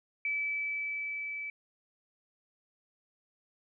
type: tone with level ramp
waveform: sine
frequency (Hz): 2305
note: D7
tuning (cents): -33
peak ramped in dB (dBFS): -29 to -36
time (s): 0.25-1.5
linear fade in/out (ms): 2
effects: none